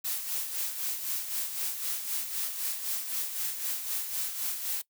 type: noise with tremolo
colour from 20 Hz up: blue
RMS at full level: -31 dBFS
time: 0.04-4.82 s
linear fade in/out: 10 ms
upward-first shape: sine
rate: 3.9 Hz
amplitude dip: 55%
effects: noise-tail reverb RT60 0.1 s tail -20 dB re dry